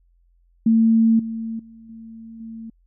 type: tone with level steps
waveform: sine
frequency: 225.4 Hz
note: A3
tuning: 42 cents sharp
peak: -12 / -25 / -41 / -36 / -32 dBFS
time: 0.66-2.7 s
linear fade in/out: 5 ms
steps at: 1.19 / 1.59 / 1.89 / 2.4 s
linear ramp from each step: 5 ms
effects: added 43 Hz sine -56 dBFS peak until 2.86 s